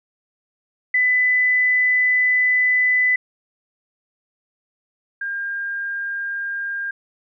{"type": "tone pair in turn", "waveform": "sine", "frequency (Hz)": [2000, 1605.9], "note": ["B6", "G6"], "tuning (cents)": [21, 41], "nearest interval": "major third", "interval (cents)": 380, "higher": "first", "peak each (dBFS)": [-14, -23], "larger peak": "first", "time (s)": [[0.94, 3.16], [5.21, 6.91]], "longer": "first", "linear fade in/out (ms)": 5, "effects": []}